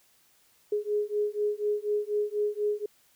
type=beating tone pair; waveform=sine; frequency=415.3 / 419.4 Hz; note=G#4 / G#4; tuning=0 / +17 cents; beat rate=4.1 Hz; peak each=-29 dBFS; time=0.72-2.86 s; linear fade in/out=5 ms; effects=white hiss -64 dBFS RMS until 3.15 s